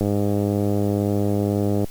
click train, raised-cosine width 2 ms, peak -9 dBFS, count 188, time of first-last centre 0.01-1.843 s, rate 102 Hz, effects white hiss -46 dBFS RMS until 1.9 s + Opus 48 kbps

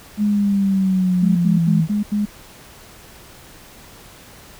sine linear sweep, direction down, 210.5 to 159.4 Hz, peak -14 dBFS, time 0.17-1.88 s, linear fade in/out 50 ms
sine tone bursts, 207.7 Hz, G#3, in tune, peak -16 dBFS, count 5, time 1.22-2.256 s, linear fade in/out 10 ms, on 140 ms, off 84 ms
effects pink hiss -43 dBFS RMS until 4.59 s

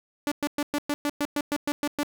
sawtooth tone bursts, 291 Hz, D4, 16 cents flat, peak -20 dBFS, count 12, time 0.27-2.032 s, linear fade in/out 0 ms, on 46 ms, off 110 ms, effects none

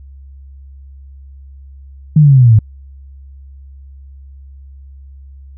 sine linear sweep, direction down, 157.8 to 103.83 Hz, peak -3 dBFS, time 2.16-2.59 s, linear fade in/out 5 ms, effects added 68 Hz sine -33 dBFS peak until 5.57 s

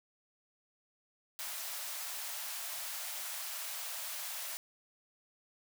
white high-pass noise, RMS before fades -41 dBFS, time 1.39-4.57 s, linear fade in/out 0 ms, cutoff 570 Hz, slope 96 dB/octave, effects none

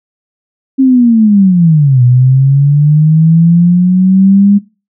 sine linear two-way sweep, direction down then up, 270.8 to 122 to 204.2 Hz, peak -3 dBFS, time 0.78-4.59 s, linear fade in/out 20 ms, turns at 2.03 s, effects noise-tail reverb RT60 0.3 s tail -20 dB re dry

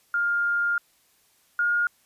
sine tone pair in turn, 1407 / 1424.2 Hz, F6 / F6, +12 / +33 cents, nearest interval unison, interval 21 cents, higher second, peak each -21 / -20 dBFS, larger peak second, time 0.14-0.78 / 1.59-1.87 s, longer first, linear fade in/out 2 ms, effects white hiss -63 dBFS RMS until 2.05 s + resampled to 32000 Hz

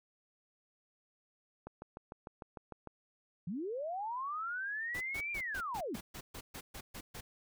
click train, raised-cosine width 1 ms, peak -31 dBFS, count 9, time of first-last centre 1.67-2.873 s, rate 6.65 Hz
sine linear two-way sweep, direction up then down, 152.8 to 2404 to 177.9 Hz, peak -36 dBFS, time 3.47-5.96 s, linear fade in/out 5 ms, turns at 5.32 s
pink noise bursts, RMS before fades -46 dBFS, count 12, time 4.94-7.21 s, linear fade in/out 10 ms, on 70 ms, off 130 ms
effects none

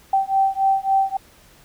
sine beating tone pair, 775 / 778.6 Hz, G5 / G5, -20 / -12 cents, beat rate 3.6 Hz, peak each -19 dBFS, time 0.13-1.17 s, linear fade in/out 5 ms, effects pink hiss -51 dBFS RMS until 1.64 s

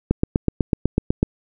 click train, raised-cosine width 3 ms, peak -3 dBFS, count 10, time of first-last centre 0.11-1.229 s, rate 8.04 Hz, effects none

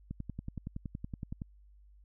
click train, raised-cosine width 5 ms, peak -26 dBFS, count 15, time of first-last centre 0.11-1.418 s, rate 10.7 Hz, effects added 50 Hz sine -56 dBFS peak until 2.04 s

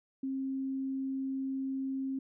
sine tone, 267.4 Hz, C4, 38 cents sharp, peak -32 dBFS, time 0.23-2.19 s, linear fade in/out 5 ms, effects none

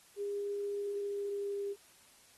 sine tone with pitch glide, 405.5 to 401.8 Hz, G#4 to G4, -41 to +43 cents, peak -34 dBFS, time 0.16-1.76 s, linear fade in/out 50 ms, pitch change -16 cents, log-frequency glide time 0.83-1.64 s, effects white hiss -62 dBFS RMS until 2.37 s + AAC 32 kbps

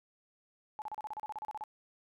sine tone bursts, 855 Hz, A5, 50 cents flat, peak -37 dBFS, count 14, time 0.79-1.638 s, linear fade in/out 0 ms, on 29 ms, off 34 ms, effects none

